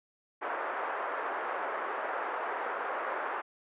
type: band-pass noise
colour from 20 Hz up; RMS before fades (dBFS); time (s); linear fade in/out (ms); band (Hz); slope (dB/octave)
white; -35; 0.41-3.42; 20; 420 to 1500; 24
effects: resampled to 8000 Hz